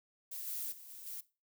violet noise with level steps, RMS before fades -43 / -40 / -53 / -50 / -44 dBFS, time 0.31-1.21 s, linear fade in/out 10 ms, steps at 0.46 / 0.71 / 0.88 / 1.05 s, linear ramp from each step 20 ms, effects noise-tail reverb RT60 0.3 s tail -19 dB re dry

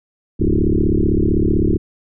sine tone with frequency modulation, 153.5 Hz, D#3, 23 cents flat, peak -12 dBFS, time 0.39-1.78 s, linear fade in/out 20 ms, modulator 35.7 Hz, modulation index 6.3, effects none

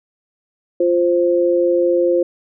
sine tone pair together, 348.8 / 524 Hz, F4 / C5, -2 / +2 cents, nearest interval perfect fifth, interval 704 cents, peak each -15 dBFS, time 0.8-2.23 s, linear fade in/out 5 ms, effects none

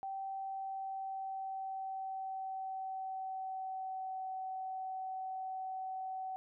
sine tone with pitch glide, 775 to 756.9 Hz, G5 to F#5, -20 to +39 cents, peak -38 dBFS, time 0.03-6.36 s, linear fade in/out 0 ms, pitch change -41 cents, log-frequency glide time 0.23-4.29 s, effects none

